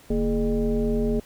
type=tone with frequency modulation; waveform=sine; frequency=230 Hz; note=A#3; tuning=23 cents flat; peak=-20 dBFS; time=0.1-1.2 s; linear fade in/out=5 ms; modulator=188 Hz; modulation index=1.3; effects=pink hiss -52 dBFS RMS until 1.25 s